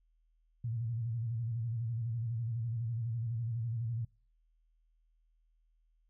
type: tone with vibrato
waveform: sine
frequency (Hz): 115.6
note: A#2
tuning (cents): -14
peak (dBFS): -33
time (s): 0.64-4.05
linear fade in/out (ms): 5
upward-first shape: square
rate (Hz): 12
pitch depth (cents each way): 73
effects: noise-tail reverb RT60 0.4 s tail -25 dB re dry + added 40 Hz sine -68 dBFS peak until 6.09 s